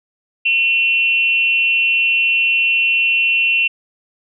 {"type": "tone with frequency modulation", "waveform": "sine", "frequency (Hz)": 2717, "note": "F7", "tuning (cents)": -48, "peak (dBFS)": -12, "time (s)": [0.45, 3.68], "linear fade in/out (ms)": 10, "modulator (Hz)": 248, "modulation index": 0.5, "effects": []}